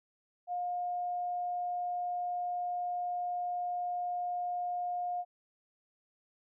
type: tone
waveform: sine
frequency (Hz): 712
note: F5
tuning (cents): +33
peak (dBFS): -32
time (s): 0.47-5.25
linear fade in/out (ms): 50
effects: none